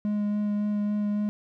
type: tone with vibrato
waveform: triangle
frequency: 207.7 Hz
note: G#3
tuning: in tune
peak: -22 dBFS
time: 0.05-1.29 s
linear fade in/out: 0 ms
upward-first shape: sine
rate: 3.6 Hz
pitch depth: 10 cents each way
effects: none